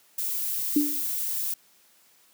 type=noise; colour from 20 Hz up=violet; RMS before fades=-29 dBFS; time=0.18-1.54 s; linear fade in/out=5 ms
type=tone with exponential decay; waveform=sine; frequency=293.7 Hz; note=D4; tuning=in tune; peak=-15 dBFS; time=0.76-1.05 s; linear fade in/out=5 ms; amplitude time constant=61 ms
effects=white hiss -60 dBFS RMS until 2.33 s + high-pass 150 Hz 12 dB/octave